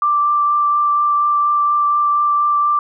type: tone with vibrato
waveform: sine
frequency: 1176 Hz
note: D6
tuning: 2 cents sharp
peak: -12 dBFS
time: 0.02-2.79 s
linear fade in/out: 2 ms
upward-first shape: triangle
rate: 4.2 Hz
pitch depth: 10 cents each way
effects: none